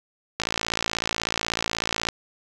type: click train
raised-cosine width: 0.2 ms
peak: -6 dBFS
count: 96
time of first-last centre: 0.4-2.087 s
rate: 56.3 Hz
effects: none